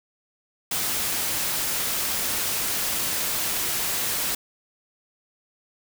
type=noise; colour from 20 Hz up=white; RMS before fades=-26 dBFS; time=0.71-4.35 s; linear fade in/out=5 ms; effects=none